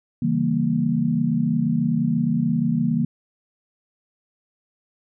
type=chord; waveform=sine; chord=C# diminished seventh; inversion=none; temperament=equal; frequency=138.59 / 164.81 / 196 / 233.1 Hz; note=C#3 / E3 / G3 / Bb3; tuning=0 / 0 / 0 / 0 cents; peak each=-27 / -23 / -27 / -21 dBFS; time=0.22-3.05 s; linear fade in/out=5 ms; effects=none